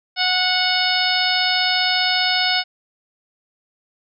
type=harmonic tone; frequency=735 Hz; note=F#5; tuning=12 cents flat; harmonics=1 / 2 / 3 / 4 / 5 / 6 / 7; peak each=-24 / -24 / -24 / -24 / -24 / -24 / -24 dBFS; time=0.16-2.64 s; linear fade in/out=50 ms; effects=none